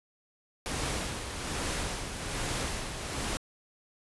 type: noise with tremolo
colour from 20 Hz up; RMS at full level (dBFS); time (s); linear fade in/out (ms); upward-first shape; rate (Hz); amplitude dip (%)
pink; -32; 0.66-3.37; 0; sine; 1.2; 50
effects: resampled to 24000 Hz